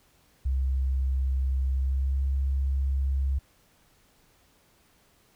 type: tone with pitch glide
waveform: sine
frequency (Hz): 66 to 67.66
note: C2 to C#2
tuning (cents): +16 to -41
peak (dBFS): -23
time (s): 0.45-3.39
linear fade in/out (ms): 10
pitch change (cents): +43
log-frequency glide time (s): 1.75-2.21
effects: pink hiss -63 dBFS RMS until 5.35 s